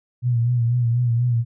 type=tone with vibrato; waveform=sine; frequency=119.9 Hz; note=A#2; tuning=49 cents sharp; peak=-16 dBFS; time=0.22-1.45 s; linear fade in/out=50 ms; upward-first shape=sine; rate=4.1 Hz; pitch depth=57 cents each way; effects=none